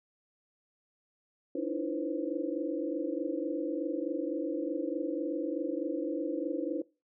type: tone cluster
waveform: sine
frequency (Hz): 291.5 / 316.1 / 339.5 / 493.7 / 533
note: D4 / D#4 / F4 / B4 / C5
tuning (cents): -13 / +27 / -49 / -1 / +32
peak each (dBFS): -36 / -36 / -37 / -38 / -39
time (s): 1.55-6.82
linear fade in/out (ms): 5
effects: noise-tail reverb RT60 0.3 s tail -22 dB re dry